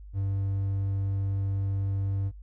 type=tone; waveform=triangle; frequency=98 Hz; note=G2; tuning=in tune; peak=-24 dBFS; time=0.13-2.32 s; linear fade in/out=50 ms; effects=noise-tail reverb RT60 0.1 s tail -23 dB re dry + added 50 Hz sine -42 dBFS peak until 2.42 s